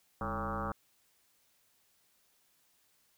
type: tone with frequency modulation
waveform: sine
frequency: 676 Hz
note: E5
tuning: 43 cents sharp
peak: -33 dBFS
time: 0.21-0.72 s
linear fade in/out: 2 ms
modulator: 118 Hz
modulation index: 5.8
effects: white hiss -71 dBFS RMS until 3.17 s